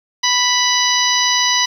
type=harmonic tone; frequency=987.8 Hz; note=B5; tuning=in tune; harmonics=1 / 2 / 3 / 4 / 5 / 6; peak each=-20 / -20 / -20 / -20 / -20 / -20 dBFS; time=0.23-1.66 s; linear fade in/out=10 ms; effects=7-bit